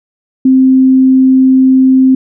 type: tone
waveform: sine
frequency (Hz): 261.6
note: C4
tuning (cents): 0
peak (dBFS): -3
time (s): 0.45-2.15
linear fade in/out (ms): 5
effects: none